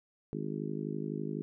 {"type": "harmonic tone", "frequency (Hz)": 51.91, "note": "G#1", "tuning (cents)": 0, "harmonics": [3, 4, 5, 6, 7, 8], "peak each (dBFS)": [-39, -40, -41, -42, -42, -43], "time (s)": [0.33, 1.42], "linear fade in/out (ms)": 0, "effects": []}